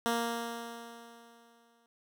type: tone with exponential decay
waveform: 10% pulse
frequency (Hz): 233.1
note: A#3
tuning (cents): 0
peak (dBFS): -19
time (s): 0.06-1.86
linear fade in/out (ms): 0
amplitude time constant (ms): 390
effects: none